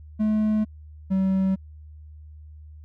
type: tone pair in turn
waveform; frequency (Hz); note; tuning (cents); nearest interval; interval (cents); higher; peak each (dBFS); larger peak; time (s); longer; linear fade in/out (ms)
triangle; 214.6 / 190.78; A3 / G3; -43 / -47; major second; 204; first; -17; neither; 0.19-0.65 / 1.1-1.56; neither; 20
effects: added 76 Hz sine -41 dBFS peak until 2.84 s